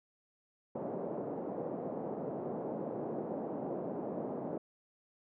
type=band-pass noise; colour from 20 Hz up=white; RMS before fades=-39 dBFS; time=0.75-4.58 s; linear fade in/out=5 ms; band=160 to 640 Hz; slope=24 dB/octave; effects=none